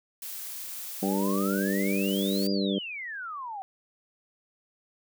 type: noise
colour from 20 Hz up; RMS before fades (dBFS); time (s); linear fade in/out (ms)
blue; -38; 0.22-2.47; 2
type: harmonic tone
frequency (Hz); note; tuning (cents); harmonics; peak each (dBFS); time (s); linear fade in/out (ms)
98.3; G2; +5; 2 / 3 / 4 / 5 / 6; -27 / -31 / -33 / -35 / -37; 1.02-2.79; 10
type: exponential two-way sweep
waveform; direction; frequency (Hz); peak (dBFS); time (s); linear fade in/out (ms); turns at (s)
sine; up then down; 750 to 4908 to 750; -34; 1.03-3.62; 0; 2.51
effects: none